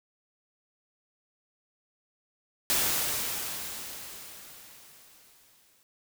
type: noise with exponential decay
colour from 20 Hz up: white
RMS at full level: -25 dBFS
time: 2.7-5.83 s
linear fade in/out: 0 ms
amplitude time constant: 680 ms
effects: none